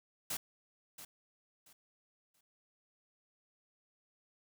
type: noise with echo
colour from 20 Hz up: white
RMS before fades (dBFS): -38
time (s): 0.3-0.37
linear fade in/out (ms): 5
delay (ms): 680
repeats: 3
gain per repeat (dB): -12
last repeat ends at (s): 2.41
effects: none